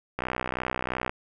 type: click train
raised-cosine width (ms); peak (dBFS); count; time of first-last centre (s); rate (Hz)
0.5; -13; 58; 0.19-1.095; 63
effects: none